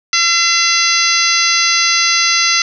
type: harmonic tone with a mistuned harmonic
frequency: 680 Hz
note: F5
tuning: 46 cents flat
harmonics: 2 / 3 / 4 / 5 / 6 / 7 / 8 / 9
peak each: -19 / -17 / -19 / -23 / -19 / -17 / -23 / -17 dBFS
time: 0.13-2.62 s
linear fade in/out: 2 ms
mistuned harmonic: 8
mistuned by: -34 cents
effects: none